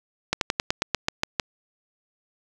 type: slowing click train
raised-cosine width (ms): 0.2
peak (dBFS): -4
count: 10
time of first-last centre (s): 0.33-1.398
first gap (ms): 82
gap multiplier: 1.09
effects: none